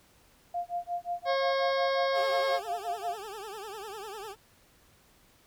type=tone with tremolo; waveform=sine; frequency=700 Hz; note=F5; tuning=4 cents sharp; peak=-28 dBFS; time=0.54-3.16 s; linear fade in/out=5 ms; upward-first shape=sine; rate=5.6 Hz; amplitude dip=100%
type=harmonic tone; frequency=542 Hz; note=C#5; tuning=39 cents flat; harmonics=1 / 2 / 3 / 4 / 6 / 7 / 8 / 9 / 10; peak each=-27 / -33 / -37 / -39 / -43 / -44 / -45 / -46 / -47 dBFS; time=1.25-2.6 s; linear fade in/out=50 ms
type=tone with vibrato; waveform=20% pulse; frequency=415.3 Hz; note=G#4; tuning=in tune; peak=-34 dBFS; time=2.13-4.36 s; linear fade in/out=50 ms; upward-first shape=triangle; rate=10 Hz; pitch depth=170 cents each way
effects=pink hiss -62 dBFS RMS until 5.46 s